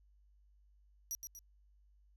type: tone with echo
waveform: sawtooth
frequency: 5800 Hz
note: F#8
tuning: 35 cents flat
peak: -35 dBFS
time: 1.11-1.15 s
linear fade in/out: 0 ms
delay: 120 ms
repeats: 2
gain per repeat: -6 dB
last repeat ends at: 1.39 s
effects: added 50 Hz sine -64 dBFS peak until 2.16 s